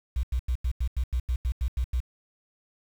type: tone bursts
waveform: sine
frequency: 61.8 Hz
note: B1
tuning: 2 cents sharp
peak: -22 dBFS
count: 12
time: 0.16-2.004 s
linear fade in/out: 5 ms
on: 73 ms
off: 88 ms
effects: tanh soft clip ceiling -19 dBFS + 8-bit